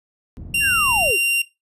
pink low-pass noise, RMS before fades -35 dBFS, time 0.37-1.11 s, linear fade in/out 0 ms, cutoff 210 Hz, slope 12 dB/octave
45% pulse tone, 2770 Hz, F7, 15 cents flat, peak -16 dBFS, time 0.54-1.42 s, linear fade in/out 5 ms
sine linear sweep, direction down, 1760 to 311.1 Hz, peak -20 dBFS, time 0.6-1.18 s, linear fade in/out 50 ms
effects noise-tail reverb RT60 0.2 s tail -17 dB re dry + resampled to 32000 Hz

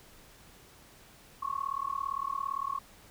sine tone with amplitude modulation, 1100 Hz, C#6, 14 cents flat, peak -27 dBFS, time 1.42-2.79 s, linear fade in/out 10 ms, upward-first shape sine, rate 37.6 Hz, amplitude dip 100%, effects pink hiss -56 dBFS RMS until 3.1 s

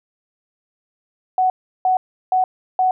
sine tone bursts, 744 Hz, F#5, 9 cents sharp, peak -13 dBFS, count 4, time 1.38-2.91 s, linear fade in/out 2 ms, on 120 ms, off 350 ms, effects none

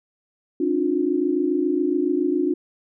sine tone cluster, 276.2 / 303.4 / 356.8 Hz, C#4 / D#4 / F4, -6 / -44 / +37 cents, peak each -24 / -23 / -22 dBFS, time 0.6-2.54 s, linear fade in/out 5 ms, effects none

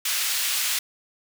pink high-pass noise, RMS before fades -25 dBFS, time 0.05-0.79 s, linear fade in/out 5 ms, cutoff 2400 Hz, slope 12 dB/octave, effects none

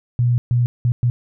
sine tone bursts at uneven times, 121.3 Hz, B2, 31 cents flat, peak -13 dBFS, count 4, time 0.19-0.38 / 0.51-0.66 / 0.85-0.92 / 1.03-1.1 s, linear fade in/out 0 ms, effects none

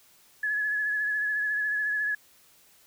sine tone with vibrato, 1698 Hz, G#6, 38 cents sharp, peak -25 dBFS, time 0.43-2.15 s, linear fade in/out 5 ms, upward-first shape sine, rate 14 Hz, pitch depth 29 cents each way, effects white hiss -59 dBFS RMS until 2.86 s

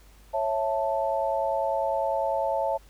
sine chord, A major, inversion first, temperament just, 550 / 660 / 880 Hz, C#5 / E5 / A5, -14 / +2 / 0 cents, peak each -28 dBFS, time 0.33-2.78 s, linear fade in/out 20 ms, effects added 50 Hz sine -51 dBFS peak until 2.89 s + pink hiss -58 dBFS RMS until 2.89 s

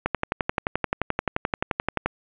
click train, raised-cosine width 0.5 ms, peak -7 dBFS, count 24, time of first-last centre 0.06-2.06 s, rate 11.5 Hz, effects resampled to 8000 Hz + 8-bit

